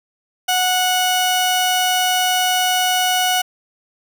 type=tone pair together; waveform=sawtooth; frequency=735 / 1470 Hz; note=F#5 / F#6; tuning=-12 / -12 cents; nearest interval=octave; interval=1200 cents; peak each=-13 dBFS; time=0.48-3.42 s; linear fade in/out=10 ms; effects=none